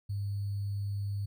sine tone with sample-and-hold, 100.5 Hz, G2, 44 cents sharp, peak -31 dBFS, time 0.09-1.26 s, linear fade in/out 10 ms, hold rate 4410 Hz, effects none

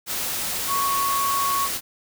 sine tone in noise, 1108.7 Hz, C#6, in tune, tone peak -21 dBFS, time 0.67-1.69 s, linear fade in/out 50 ms, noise white, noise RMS -27 dBFS, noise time 0.06-1.81 s, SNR +3 dB, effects none

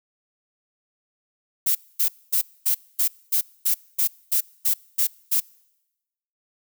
violet noise bursts, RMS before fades -20 dBFS, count 12, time 1.66-5.404 s, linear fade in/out 10 ms, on 92 ms, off 240 ms, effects noise-tail reverb RT60 1.0 s tail -26 dB re dry

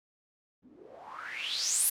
blue noise with low-pass filter sweep, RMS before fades -34 dBFS, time 0.62-1.9 s, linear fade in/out 10 ms, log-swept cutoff 210 to 12000 Hz, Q 6.9, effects none

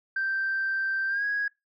sine tone with pitch glide, 1566 to 1654.3 Hz, G6 to G#6, -2 to -7 cents, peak -24 dBFS, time 0.16-1.48 s, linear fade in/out 5 ms, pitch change +95 cents, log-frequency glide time 1.08-1.24 s, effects noise-tail reverb RT60 0.2 s tail -23 dB re dry + tanh soft clip ceiling -21 dBFS

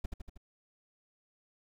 brown noise with echo, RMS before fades -33 dBFS, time 0.04-0.06 s, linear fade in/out 5 ms, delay 79 ms, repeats 4, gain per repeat -4 dB, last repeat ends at 0.376 s, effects none

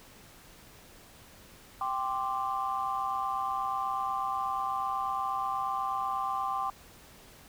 sine chord, G suspended fourth, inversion none, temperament equal, 784 / 1046.5 / 1174.7 Hz, G5 / C6 / D6, 0 / 0 / 0 cents, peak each -33 dBFS, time 1.81-6.7 s, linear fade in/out 2 ms, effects tanh soft clip ceiling -20 dBFS + pink hiss -54 dBFS RMS until 7.48 s

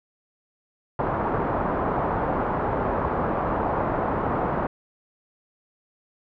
white low-pass noise, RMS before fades -25 dBFS, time 0.99-4.67 s, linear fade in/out 2 ms, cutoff 1100 Hz, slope 24 dB/octave, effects none

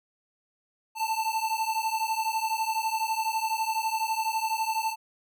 square beating tone pair, 880 / 892 Hz, A5 / A5, 0 / +23 cents, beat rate 12 Hz, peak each -30 dBFS, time 0.95-4.96 s, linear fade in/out 50 ms, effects none

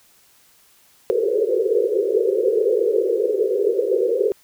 white band-pass noise, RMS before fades -19 dBFS, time 1.1-4.32 s, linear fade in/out 0 ms, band 370 to 510 Hz, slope 96 dB/octave, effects white hiss -55 dBFS RMS until 4.43 s

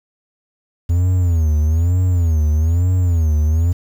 triangle tone with vibrato, 83.3 Hz, E2, 19 cents sharp, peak -10 dBFS, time 0.89-3.73 s, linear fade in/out 10 ms, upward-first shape sine, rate 1.1 Hz, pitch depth 170 cents each way, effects 7-bit

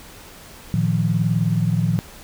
sine chord, Bb suspended fourth, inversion none, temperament equal with one note detuned, 113.81 / 155.56 / 174.61 Hz, Bb2 / Eb3 / F3, -41 / 0 / 0 cents, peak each -21 dBFS, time 0.74-1.99 s, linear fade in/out 0 ms, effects pink hiss -42 dBFS RMS until 2.23 s

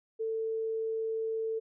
sine tone, 445.7 Hz, A4, 22 cents sharp, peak -30 dBFS, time 0.19-1.6 s, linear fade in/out 20 ms, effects none

